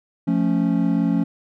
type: chord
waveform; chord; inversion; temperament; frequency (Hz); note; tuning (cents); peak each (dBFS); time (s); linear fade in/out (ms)
triangle; F augmented; none; equal; 174.61 / 220 / 277.2; F3 / A3 / C#4; 0 / 0 / 0; -19 / -20 / -19; 0.27-1.24; 10
effects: none